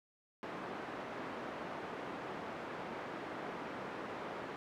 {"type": "band-pass noise", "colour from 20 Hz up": "pink", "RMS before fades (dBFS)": -44, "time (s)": [0.43, 4.56], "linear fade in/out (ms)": 0, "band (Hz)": [260, 1600], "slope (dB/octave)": 12, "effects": []}